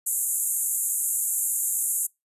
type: band-pass noise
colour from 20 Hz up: white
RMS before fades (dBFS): -26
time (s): 0.06-2.07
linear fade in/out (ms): 10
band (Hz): 6900 to 13000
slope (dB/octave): 96
effects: noise-tail reverb RT60 0.2 s tail -25 dB re dry + resampled to 32000 Hz